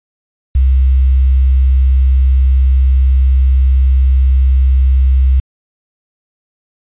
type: tone with quantisation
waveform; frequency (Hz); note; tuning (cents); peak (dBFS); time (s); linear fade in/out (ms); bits
sine; 65.41; C2; 0; -6; 0.55-5.4; 5; 6
effects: resampled to 8000 Hz